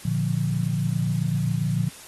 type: chord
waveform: sine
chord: Bb major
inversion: none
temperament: equal with one note detuned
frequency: 116.54 / 147.26 / 174.61 Hz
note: Bb2 / D3 / F3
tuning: 0 / +5 / 0 cents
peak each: -26 / -25 / -26 dBFS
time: 0.05-1.89 s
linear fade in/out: 5 ms
effects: white hiss -44 dBFS RMS until 2.07 s + AAC 32 kbps